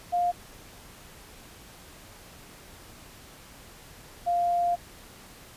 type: tone pair in turn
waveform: sine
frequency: 705 / 698.1 Hz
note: F5 / F5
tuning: +16 / -1 cents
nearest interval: unison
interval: 17 cents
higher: first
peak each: -22 / -22 dBFS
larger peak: neither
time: 0.12-0.32 / 4.26-4.76 s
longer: second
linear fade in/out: 20 ms
effects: pink hiss -49 dBFS RMS until 5.56 s + resampled to 32000 Hz